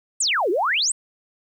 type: exponential two-way sweep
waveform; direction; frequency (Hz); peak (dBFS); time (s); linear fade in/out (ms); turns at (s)
sine; down then up; 8870 to 329.6 to 8870; -18; 0.2-0.92; 5; 0.5
effects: 9-bit